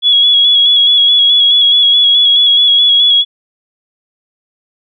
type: tone with vibrato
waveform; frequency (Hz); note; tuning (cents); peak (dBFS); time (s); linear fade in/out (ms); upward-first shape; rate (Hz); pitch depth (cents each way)
sine; 3361; G#7; +20; -5; 0.02-3.25; 50; square; 4.7; 24
effects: none